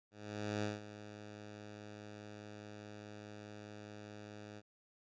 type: tone with ADSR envelope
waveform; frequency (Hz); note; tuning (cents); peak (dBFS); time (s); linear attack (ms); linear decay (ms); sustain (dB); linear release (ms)
10% pulse; 104.8; G#2; +16; -27; 0.11-4.62; 520; 170; -14; 40
effects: resampled to 16000 Hz